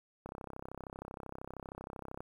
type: click train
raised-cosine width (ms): 1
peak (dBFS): -29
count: 65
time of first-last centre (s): 0.26-2.205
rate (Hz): 32.9
effects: 10-bit